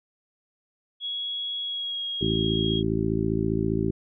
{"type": "tone with pitch glide", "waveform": "sine", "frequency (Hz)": [3336, 3279], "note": ["G#7", "G#7"], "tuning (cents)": [7, -23], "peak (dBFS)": -28, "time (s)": [1, 2.83], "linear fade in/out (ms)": 50, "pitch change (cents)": -30, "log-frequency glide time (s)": [1.62, 2.04]}
{"type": "harmonic tone", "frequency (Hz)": 55, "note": "A1", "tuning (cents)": 0, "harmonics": [1, 2, 3, 4, 5, 6, 7], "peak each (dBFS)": [-34, -30, -29, -30, -33, -29, -29], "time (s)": [2.21, 3.91], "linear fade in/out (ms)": 5}
{"effects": []}